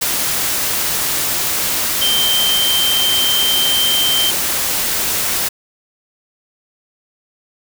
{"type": "tone in noise", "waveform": "sine", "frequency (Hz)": 3131, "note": "G7", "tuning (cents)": -3, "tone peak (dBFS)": -14, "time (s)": [2.01, 4.31], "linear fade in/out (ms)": 10, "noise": "white", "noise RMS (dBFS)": -18, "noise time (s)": [0.01, 5.49], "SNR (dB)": 1, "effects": []}